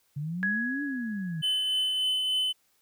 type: exponential two-way sweep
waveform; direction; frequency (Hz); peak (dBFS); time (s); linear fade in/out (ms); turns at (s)
sine; up then down; 140 to 293.7 to 152.5; -30; 0.16-1.42; 10; 0.83
type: tone with exponential decay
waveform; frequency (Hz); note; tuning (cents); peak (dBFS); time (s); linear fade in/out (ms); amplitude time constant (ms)
sine; 1671; G#6; +10; -24; 0.43-2.04; 0; 350
type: tone with tremolo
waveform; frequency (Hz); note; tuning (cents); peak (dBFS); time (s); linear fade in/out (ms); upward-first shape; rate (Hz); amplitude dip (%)
triangle; 3031; F#7; +41; -22; 1.42-2.53; 20; triangle; 3.4; 30
effects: white hiss -69 dBFS RMS until 2.81 s